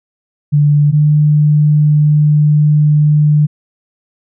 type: tone pair in turn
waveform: sine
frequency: 146.83 / 149.83 Hz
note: D3 / D3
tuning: 0 / +35 cents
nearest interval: unison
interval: 35 cents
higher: second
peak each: -6 dBFS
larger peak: neither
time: 0.52-0.92 / 0.92-3.47 s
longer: second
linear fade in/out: 20 ms
effects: none